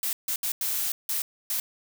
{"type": "noise bursts at uneven times", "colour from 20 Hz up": "blue", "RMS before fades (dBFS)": -28, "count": 6, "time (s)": [[0.03, 0.13], [0.28, 0.36], [0.43, 0.52], [0.61, 0.92], [1.09, 1.22], [1.5, 1.6]], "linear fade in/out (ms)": 2, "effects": []}